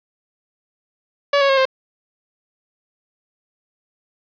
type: tone with pitch steps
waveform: sawtooth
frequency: 568 / 554.1 / 540.5 / 527.2 Hz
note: C#5 / C#5 / C#5 / C5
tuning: +42 / -1 / -44 / +13 cents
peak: -9 dBFS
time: 1.33-1.654 s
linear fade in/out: 5 ms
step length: 81 ms
effects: resampled to 11025 Hz + 8-bit